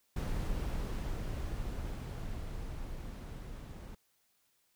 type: noise with level ramp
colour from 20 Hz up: brown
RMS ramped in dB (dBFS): -34 to -45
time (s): 0.16-3.95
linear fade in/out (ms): 5
effects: white hiss -74 dBFS RMS until 4.75 s